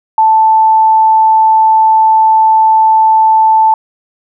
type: tone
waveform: sine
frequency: 880 Hz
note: A5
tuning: in tune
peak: -4 dBFS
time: 0.18-3.74 s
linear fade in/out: 2 ms
effects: none